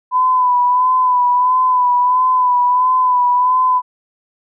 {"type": "tone with vibrato", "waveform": "sine", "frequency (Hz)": 1000, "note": "B5", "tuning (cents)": 21, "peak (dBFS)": -10, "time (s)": [0.11, 3.82], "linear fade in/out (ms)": 50, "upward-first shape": "sine", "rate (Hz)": 1.5, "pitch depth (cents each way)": 35, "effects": []}